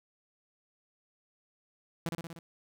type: tone with echo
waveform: sawtooth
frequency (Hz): 167.1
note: E3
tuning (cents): +24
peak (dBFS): -27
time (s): 2.06-2.09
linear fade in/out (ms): 0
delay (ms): 60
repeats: 5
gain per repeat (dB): -3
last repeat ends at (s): 2.39
effects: none